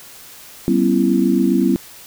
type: tone cluster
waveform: sine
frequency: 193 / 243.1 / 270.5 / 334.7 Hz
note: G3 / B3 / C#4 / E4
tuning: -27 / -27 / -42 / +26 cents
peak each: -18 dBFS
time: 0.68-1.76 s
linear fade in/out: 0 ms
effects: white hiss -40 dBFS RMS until 2.06 s